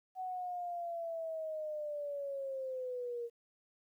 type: linear sweep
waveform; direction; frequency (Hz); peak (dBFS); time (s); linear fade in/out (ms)
sine; down; 750 to 466.2; -37; 0.15-3.3; 50
effects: 12-bit